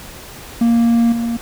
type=tone with level steps; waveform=triangle; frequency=233.1 Hz; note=A#3; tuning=in tune; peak=-8 / -15 dBFS; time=0.61-1.37 s; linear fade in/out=5 ms; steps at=1.12 s; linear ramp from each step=5 ms; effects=pink hiss -35 dBFS RMS until 1.41 s